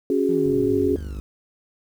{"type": "chord", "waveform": "sine", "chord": "C# suspended fourth", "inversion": "none", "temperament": "equal", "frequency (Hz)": [277.2, 370, 415.3], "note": ["C#4", "F#4", "G#4"], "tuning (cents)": [0, 0, 0], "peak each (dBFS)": -22, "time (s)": [0.1, 0.96], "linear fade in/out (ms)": 2}
{"type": "exponential sweep", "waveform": "triangle", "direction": "down", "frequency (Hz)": [178, 60.3], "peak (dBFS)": -28, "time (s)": [0.29, 1.2], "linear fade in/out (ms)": 0}
{"type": "click train", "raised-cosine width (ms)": 3, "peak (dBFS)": -25, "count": 37, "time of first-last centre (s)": [0.46, 1.189], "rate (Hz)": 49.4}
{"effects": ["8-bit"]}